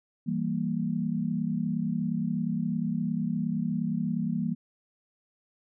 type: chord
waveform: sine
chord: E diminished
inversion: none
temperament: equal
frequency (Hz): 164.81 / 196 / 233.1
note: E3 / G3 / Bb3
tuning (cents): 0 / 0 / 0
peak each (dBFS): -31 / -31 / -30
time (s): 0.26-4.55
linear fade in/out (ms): 20
effects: none